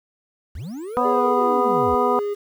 triangle linear two-way sweep, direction up then down, 53.8 to 587.3 to 56.9 Hz, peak -27 dBFS, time 0.55-1.95 s, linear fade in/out 5 ms, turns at 1.06 s
harmonic tone, 246.9 Hz, B3, in tune, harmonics 1 / 2 / 3 / 4 / 5, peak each -26 / -23 / -24 / -23 / -23 dBFS, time 0.97-2.19 s, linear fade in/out 0 ms
triangle tone with vibrato, 412 Hz, G#4, 14 cents flat, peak -20 dBFS, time 1.04-2.35 s, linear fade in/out 20 ms, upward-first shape triangle, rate 1.3 Hz, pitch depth 16 cents each way
effects 8-bit

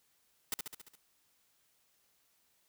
white noise with echo, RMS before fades -34 dBFS, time 0.52-0.54 s, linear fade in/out 2 ms, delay 69 ms, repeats 6, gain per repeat -4 dB, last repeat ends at 0.954 s, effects white hiss -73 dBFS RMS until 2.68 s

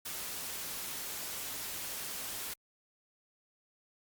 white noise, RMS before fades -40 dBFS, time 0.05-2.54 s, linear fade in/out 10 ms, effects Opus 48 kbps

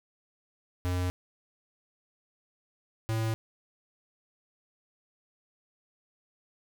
square tone pair in turn, 90.1 / 111.73 Hz, F#2 / A2, -45 / +27 cents, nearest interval major third, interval 372 cents, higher second, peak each -28 dBFS, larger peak neither, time 0.85-1.1 / 3.09-3.34 s, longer neither, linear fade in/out 0 ms, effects none

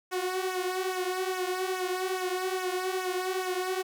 sawtooth tone with flanger, 370 Hz, F#4, in tune, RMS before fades -31 dBFS, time 0.11-3.83 s, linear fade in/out 20 ms, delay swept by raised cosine 0.22 to 5.12 ms, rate 2.4 Hz, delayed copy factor -0.7, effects none

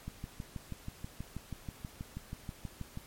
click train, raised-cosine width 5 ms, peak -27 dBFS, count 19, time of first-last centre 0.08-2.974 s, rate 6.22 Hz, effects pink hiss -55 dBFS RMS until 3.06 s + MP3 64 kbps

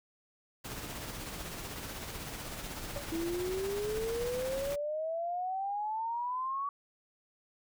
pink noise with tremolo, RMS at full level -40 dBFS, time 0.64-4.76 s, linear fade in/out 10 ms, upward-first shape sine, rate 16 Hz, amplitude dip 35%
sine tone with exponential decay, 570 Hz, C#5, 48 cents sharp, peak -32 dBFS, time 2.96-3.08 s, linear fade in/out 2 ms, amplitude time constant 26 ms
sine exponential sweep, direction up, 324.2 to 1137 Hz, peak -32 dBFS, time 3.12-6.69 s, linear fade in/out 2 ms
effects none

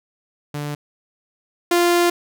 sawtooth tone pair in turn, 146.83 / 347.8 Hz, D3 / F4, 0 / -7 cents, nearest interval octave + minor third, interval 1493 cents, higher second, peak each -21 / -10 dBFS, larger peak second, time 0.54-0.75 / 1.71-2.1 s, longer second, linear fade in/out 5 ms, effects none

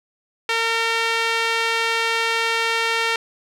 sawtooth tone with band-pass filter, 456.4 Hz, A#4, 37 cents flat, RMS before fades -21 dBFS, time 0.49-3.16 s, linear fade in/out 2 ms, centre 2500 Hz, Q 1.1, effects none

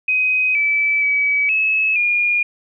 sine tone with pitch steps, 2516 / 2308 / 2281 / 2585 / 2425 Hz, D#7 / D7 / C#7 / E7 / D#7, +19 / -31 / +49 / -34 / -45 cents, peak -14 dBFS, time 0.08-2.43 s, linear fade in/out 5 ms, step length 470 ms, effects none

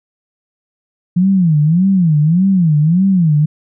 sine tone with vibrato, 170.1 Hz, F3, 45 cents flat, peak -8 dBFS, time 1.16-3.46 s, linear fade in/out 10 ms, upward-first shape sine, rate 1.7 Hz, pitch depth 240 cents each way, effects none

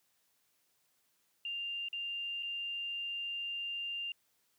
sine tone with dropouts, 2794 Hz, F7, in tune, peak -36 dBFS, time 1.45-4.12 s, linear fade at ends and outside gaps 2 ms, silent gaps 1.886-1.929 / 2.426-2.43 s, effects white hiss -75 dBFS RMS until 4.58 s + high-pass 80 Hz 12 dB/octave

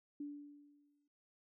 sine tone with exponential decay, 290 Hz, D4, 22 cents flat, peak -40 dBFS, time 0.2-1.08 s, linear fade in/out 5 ms, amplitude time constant 190 ms, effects none

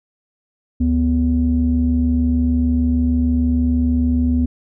sine tone pair together, 73.4 / 246.9 Hz, D2 / B3, 0 / 0 cents, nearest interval octave + major sixth, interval 2100 cents, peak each -16 / -15 dBFS, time 0.8-4.46 s, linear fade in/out 10 ms, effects tanh soft clip ceiling -7 dBFS

